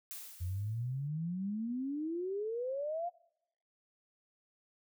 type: noise with exponential decay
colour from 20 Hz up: blue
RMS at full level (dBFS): -43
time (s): 0.11-1.08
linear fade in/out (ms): 0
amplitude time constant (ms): 210
type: exponential sweep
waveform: sine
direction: up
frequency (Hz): 86 to 716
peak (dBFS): -34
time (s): 0.4-3.1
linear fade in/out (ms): 20
effects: noise-tail reverb RT60 0.8 s tail -23 dB re dry